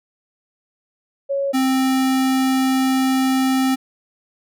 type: tone pair in turn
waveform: sine / square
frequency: 554.4 / 262.8 Hz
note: C#5 / C4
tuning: 0 / +8 cents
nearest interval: octave + minor second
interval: 1292 cents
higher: first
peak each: -18 / -16 dBFS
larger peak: second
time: 1.29-1.53 / 1.53-3.76 s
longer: second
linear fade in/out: 20 ms
effects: none